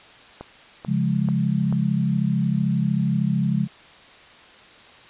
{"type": "click train", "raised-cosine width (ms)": 1, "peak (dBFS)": -20, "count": 4, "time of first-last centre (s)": [0.41, 1.726], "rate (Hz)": 2.28}
{"type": "chord", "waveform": "sine", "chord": "Db major", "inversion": "none", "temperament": "equal", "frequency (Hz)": [138.59, 174.61, 207.7], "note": ["Db3", "F3", "Ab3"], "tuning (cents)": [0, 0, 0], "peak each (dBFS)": -23, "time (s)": [0.86, 3.68], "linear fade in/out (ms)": 50}
{"effects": ["white hiss -47 dBFS RMS until 5.09 s", "resampled to 8000 Hz"]}